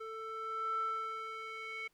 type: tone with band-pass filter sweep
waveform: square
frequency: 443.4 Hz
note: A4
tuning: 13 cents sharp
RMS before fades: -40 dBFS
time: 0-1.88 s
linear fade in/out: 10 ms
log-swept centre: 960 to 2100 Hz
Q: 6.5
effects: pink hiss -75 dBFS RMS until 1.93 s